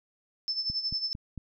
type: tone with tremolo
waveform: sine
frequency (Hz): 5274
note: E8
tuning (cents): 0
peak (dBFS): -26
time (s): 0.48-1.13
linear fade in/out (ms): 0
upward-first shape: sine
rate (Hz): 11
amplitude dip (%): 70
type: click train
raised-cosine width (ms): 5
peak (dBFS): -26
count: 4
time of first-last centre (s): 0.7-1.377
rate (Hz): 4.43
effects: none